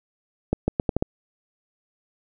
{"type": "accelerating click train", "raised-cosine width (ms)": 2, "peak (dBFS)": -7, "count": 6, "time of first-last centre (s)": [0.53, 1.024], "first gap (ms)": 150, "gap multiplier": 0.79, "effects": []}